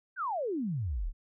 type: exponential sweep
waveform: sine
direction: down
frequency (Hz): 1612 to 30.87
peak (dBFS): -30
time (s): 0.16-1.13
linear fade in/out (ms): 50
effects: none